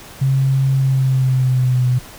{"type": "tone with pitch glide", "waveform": "sine", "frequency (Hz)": [134.5, 125.49], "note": ["C3", "B2"], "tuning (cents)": [48, 28], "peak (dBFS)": -12, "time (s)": [0.21, 1.99], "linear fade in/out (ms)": 10, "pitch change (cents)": -120, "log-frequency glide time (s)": [0.77, 1.86], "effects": ["pink hiss -38 dBFS RMS until 2.18 s"]}